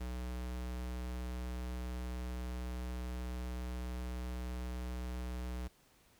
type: tone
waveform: square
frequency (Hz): 61.74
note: B1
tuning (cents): 0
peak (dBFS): -39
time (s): 0-5.68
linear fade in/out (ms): 10
effects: pink hiss -67 dBFS RMS until 6.19 s